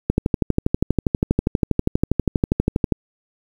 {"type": "click train", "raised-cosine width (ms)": 3, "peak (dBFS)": -3, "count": 36, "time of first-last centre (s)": [0.1, 2.923], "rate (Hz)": 12.4, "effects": ["7-bit"]}